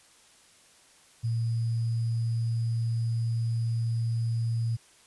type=tone with sample-and-hold; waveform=sine; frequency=115 Hz; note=A#2; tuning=23 cents flat; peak=-25 dBFS; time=1.23-4.77 s; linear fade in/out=20 ms; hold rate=4900 Hz; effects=white hiss -58 dBFS RMS until 5.06 s + resampled to 24000 Hz